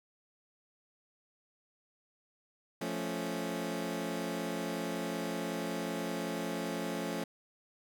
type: chord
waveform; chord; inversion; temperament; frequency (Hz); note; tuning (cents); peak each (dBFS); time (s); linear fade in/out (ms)
20% pulse; F augmented; none; equal; 174.61 / 220 / 277.2; F3 / A3 / C#4; 0 / 0 / 0; -34; 2.81-7.24; 5
effects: none